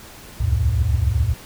sine tone cluster, 66.7 / 74.2 / 88.8 / 112.5 Hz, C2 / D2 / F2 / A2, +34 / +18 / +29 / +39 cents, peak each -21 dBFS, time 0.4-1.34 s, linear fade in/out 10 ms, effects tanh soft clip ceiling -6 dBFS + pink hiss -41 dBFS RMS until 1.45 s

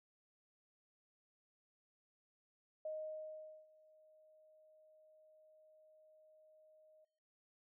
sine tone with ADSR envelope, 622.3 Hz, D#5, in tune, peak -40 dBFS, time 2.85-7.05 s, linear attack 4 ms, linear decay 810 ms, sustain -24 dB, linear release 10 ms, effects noise-tail reverb RT60 0.9 s tail -22 dB re dry

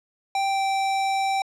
square tone with pitch glide, 784 to 778.6 Hz, G5 to G5, 0 to -12 cents, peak -22 dBFS, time 0.35-1.42 s, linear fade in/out 2 ms, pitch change -12 cents, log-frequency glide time 0.48-0.62 s, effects low-pass 7000 Hz 12 dB/octave

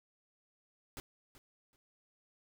pink noise with echo, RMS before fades -45 dBFS, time 0.97-1 s, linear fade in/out 0 ms, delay 380 ms, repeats 2, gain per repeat -14 dB, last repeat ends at 1.76 s, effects none

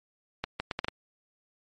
accelerating click train, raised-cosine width 0.3 ms, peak -14 dBFS, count 6, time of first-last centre 0.44-0.884 s, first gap 160 ms, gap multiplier 0.7, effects MP3 48 kbps

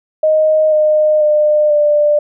sine tone with pitch steps, 622.3 / 612.3 / 602.5 / 592.8 Hz, D#5 / D#5 / D5 / D5, 0 / -28 / +44 / +16 cents, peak -8 dBFS, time 0.23-2.19 s, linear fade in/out 5 ms, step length 490 ms, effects none

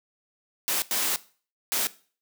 white noise bursts at uneven times, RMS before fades -26 dBFS, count 3, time 0.68-0.82 / 0.91-1.16 / 1.72-1.87 s, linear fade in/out 0 ms, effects noise-tail reverb RT60 0.4 s tail -18 dB re dry + high-pass 200 Hz 12 dB/octave

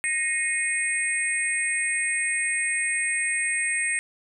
sine tone cluster, 1864 / 2158 / 2486 / 8530 Hz, A#6 / C#7 / D#7 / C9, -1 / -47 / -2 / +32 cents, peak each -27 / -28 / -32 / -28 dBFS, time 0.04-3.99 s, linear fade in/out 0 ms, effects none

